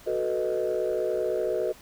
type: chord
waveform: sine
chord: B dominant seventh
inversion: second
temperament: equal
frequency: 370 / 440 / 493.9 / 622.3 Hz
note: F#4 / A4 / B4 / D#5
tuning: 0 / 0 / 0 / 0 cents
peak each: -29 dBFS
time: 0.06-1.73 s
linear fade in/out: 20 ms
effects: tanh soft clip ceiling -18 dBFS + pink hiss -51 dBFS RMS until 1.81 s